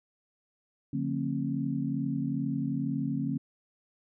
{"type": "tone cluster", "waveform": "sine", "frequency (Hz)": [144.7, 177.2, 227.5, 269.8], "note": ["D3", "F3", "A#3", "C#4"], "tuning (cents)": [-25, 25, -42, -47], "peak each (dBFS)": [-33, -37, -34, -32], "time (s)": [0.93, 3.38], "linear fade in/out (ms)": 5, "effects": []}